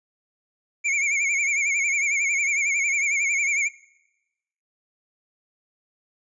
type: tone with vibrato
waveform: square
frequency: 2267 Hz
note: C#7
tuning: 38 cents sharp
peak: -21 dBFS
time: 0.84-3.69 s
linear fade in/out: 20 ms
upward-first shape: sine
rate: 11 Hz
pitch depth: 90 cents each way
effects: noise-tail reverb RT60 1.0 s tail -22 dB re dry + resampled to 22050 Hz